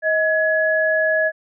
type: tone pair together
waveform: sine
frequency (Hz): 632.3 / 1688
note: D#5 / G#6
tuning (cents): +28 / +28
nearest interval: octave + perfect fourth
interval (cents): 1700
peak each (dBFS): -18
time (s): 0.02-1.32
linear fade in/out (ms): 50
effects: none